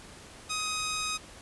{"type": "tone", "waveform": "10% pulse", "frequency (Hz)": 1257, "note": "D#6", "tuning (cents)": 17, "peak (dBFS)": -22, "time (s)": [0.49, 1.18], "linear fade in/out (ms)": 20, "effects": ["pink hiss -49 dBFS RMS until 1.41 s", "resampled to 24000 Hz"]}